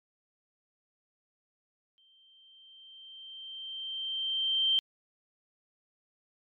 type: tone with exponential growth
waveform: sine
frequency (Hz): 3136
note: G7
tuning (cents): 0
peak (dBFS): -22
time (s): 1.98-4.79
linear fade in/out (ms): 0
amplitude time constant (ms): 610
effects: MP3 96 kbps